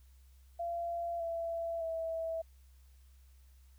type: tone with pitch steps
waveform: sine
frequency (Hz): 684 / 669.2 / 654.6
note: F5 / E5 / E5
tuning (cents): -36 / +26 / -12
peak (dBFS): -34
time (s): 0.59-2.42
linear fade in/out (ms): 10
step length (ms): 610
effects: added 65 Hz sine -57 dBFS peak until 3.78 s + white hiss -72 dBFS RMS until 3.78 s